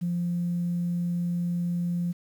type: tone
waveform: sine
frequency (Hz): 174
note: F3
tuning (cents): -6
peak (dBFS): -24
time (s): 0.01-2.13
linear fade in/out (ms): 20
effects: tanh soft clip ceiling -20 dBFS + 9-bit